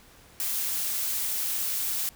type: noise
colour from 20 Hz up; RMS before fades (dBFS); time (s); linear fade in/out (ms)
blue; -29; 0.4-2.09; 0
effects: pink hiss -54 dBFS RMS until 2.15 s